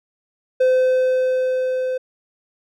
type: tone with level ramp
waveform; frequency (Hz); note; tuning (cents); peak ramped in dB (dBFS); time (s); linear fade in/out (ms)
triangle; 513; C5; -34; -10 to -18; 0.6-1.98; 10
effects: none